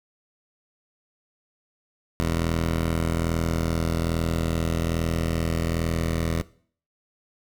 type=tone pair together; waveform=10% pulse; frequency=41.2 / 82.41 Hz; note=E1 / E2; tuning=0 / 0 cents; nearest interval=octave; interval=1200 cents; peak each=-19 dBFS; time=2.2-6.42 s; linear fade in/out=0 ms; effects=noise-tail reverb RT60 0.5 s tail -19 dB re dry